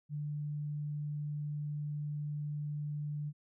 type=tone; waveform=sine; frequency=148 Hz; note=D3; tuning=14 cents sharp; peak=-35 dBFS; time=0.09-3.33 s; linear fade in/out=50 ms; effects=none